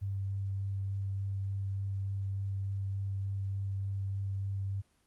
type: tone with vibrato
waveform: sine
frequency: 98 Hz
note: G2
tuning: in tune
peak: -32 dBFS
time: 0.01-4.82 s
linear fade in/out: 20 ms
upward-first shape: sine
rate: 3.4 Hz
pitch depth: 9 cents each way
effects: pink hiss -71 dBFS RMS until 5.06 s + Opus 24 kbps